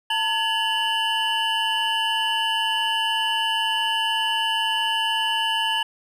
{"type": "tone cluster", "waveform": "triangle", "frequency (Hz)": [899, 1696, 2802, 3003], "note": ["A5", "G#6", "F7", "F#7"], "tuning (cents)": [37, 36, 5, 25], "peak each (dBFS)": [-23, -27, -27, -23], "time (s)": [0.1, 5.83], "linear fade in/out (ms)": 5, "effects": []}